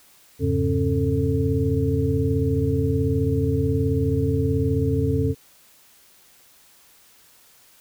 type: tone cluster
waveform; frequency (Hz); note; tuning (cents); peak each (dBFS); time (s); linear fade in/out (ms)
sine; 83.4 / 102.1 / 137.5 / 270.8 / 443.1; E2 / G#2 / C#3 / C#4 / A4; +21 / -29 / -14 / -40 / +12; -25; 0.39-5.35; 50
effects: white hiss -54 dBFS RMS until 7.8 s